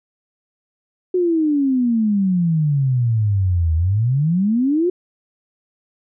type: exponential two-way sweep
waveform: sine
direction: down then up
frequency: 370 to 78.6 to 370 Hz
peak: -14 dBFS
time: 1.14-4.9 s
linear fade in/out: 5 ms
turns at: 3.75 s
effects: none